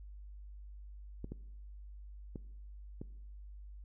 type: clicks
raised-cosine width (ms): 3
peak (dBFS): -29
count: 4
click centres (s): 1.244 / 1.32 / 2.358 / 3.015
effects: noise-tail reverb RT60 0.9 s tail -20 dB re dry + added 50 Hz sine -47 dBFS peak until 3.84 s